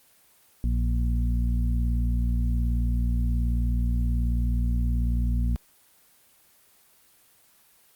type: harmonic tone with a mistuned harmonic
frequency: 58.7 Hz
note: A#1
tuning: 13 cents sharp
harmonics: 1 / 2 / 3 / 4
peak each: -22 / -31 / -36 / -34 dBFS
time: 0.64-5.56 s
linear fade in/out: 0 ms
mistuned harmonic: 4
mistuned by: +18 cents
effects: white hiss -59 dBFS RMS until 7.95 s + Opus 24 kbps